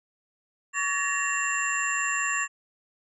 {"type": "tone cluster", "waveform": "sine", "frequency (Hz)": [1130, 1721, 1866, 2738, 7290], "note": ["C#6", "A6", "A#6", "F7", "A#8"], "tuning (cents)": [33, -39, 1, -35, -40], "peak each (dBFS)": -31, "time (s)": [0.73, 2.48], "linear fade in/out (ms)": 50, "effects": []}